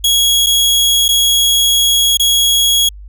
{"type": "tone with dropouts", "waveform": "sawtooth", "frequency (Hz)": 3322, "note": "G#7", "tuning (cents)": 0, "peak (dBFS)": -6, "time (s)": [0.04, 2.89], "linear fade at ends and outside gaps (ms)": 5, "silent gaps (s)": [[0.463, 0.467], [1.082, 1.088], [2.172, 2.196]], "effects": ["added 50 Hz sine -30 dBFS peak until 3.08 s"]}